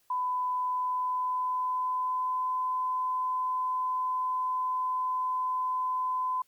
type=tone with pitch glide; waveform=sine; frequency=1002 to 1016 Hz; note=B5 to B5; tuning=+25 to +49 cents; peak=-27 dBFS; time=0.1-6.42 s; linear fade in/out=5 ms; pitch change=+24 cents; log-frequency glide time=0.49-2.49 s; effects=white hiss -69 dBFS RMS until 6.47 s